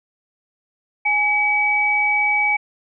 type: tone pair together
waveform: sine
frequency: 830.8 / 2279 Hz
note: G#5 / C#7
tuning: 0 / +47 cents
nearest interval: octave + perfect fourth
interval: 1747 cents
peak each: -22 / -16 dBFS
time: 1.05-2.57 s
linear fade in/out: 10 ms
effects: none